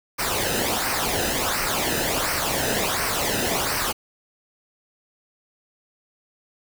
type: noise with flanger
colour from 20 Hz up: pink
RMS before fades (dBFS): -24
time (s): 0.18-3.93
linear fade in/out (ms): 20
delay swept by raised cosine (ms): 0.28 to 0.91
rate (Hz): 1.4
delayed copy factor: -0.65
effects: none